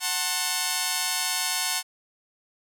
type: chord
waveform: 5% pulse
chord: F# diminished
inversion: none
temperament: just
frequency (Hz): 740 / 888 / 1065.6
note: F#5 / A5 / C6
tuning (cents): 0 / +16 / +31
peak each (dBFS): -18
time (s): 0-1.83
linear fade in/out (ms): 50
effects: none